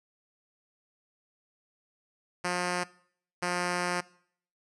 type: tone pair in turn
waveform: 5% pulse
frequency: 178.3 / 177.47 Hz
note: F3 / F3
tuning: +36 / +28 cents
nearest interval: unison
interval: 8 cents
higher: first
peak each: -17 dBFS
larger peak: neither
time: 2.44-2.84 / 3.42-4.01 s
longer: second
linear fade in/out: 10 ms
effects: noise-tail reverb RT60 0.6 s tail -21 dB re dry + resampled to 24000 Hz